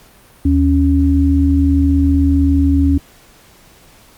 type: tone pair together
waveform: sine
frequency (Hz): 77.84 / 277.2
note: D#2 / C#4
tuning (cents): +1 / 0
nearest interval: octave + minor seventh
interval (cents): 2199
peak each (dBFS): -12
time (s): 0.45-2.98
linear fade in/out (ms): 5
effects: pink hiss -46 dBFS RMS until 4.17 s + Opus 48 kbps